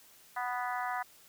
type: harmonic tone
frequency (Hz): 246.9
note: B3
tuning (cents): 0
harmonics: 3 / 4 / 5 / 6 / 7 / 8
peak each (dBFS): -36 / -38 / -40 / -42 / -43 / -44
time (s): 0.36-1.03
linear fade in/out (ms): 10
effects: white hiss -59 dBFS RMS until 1.28 s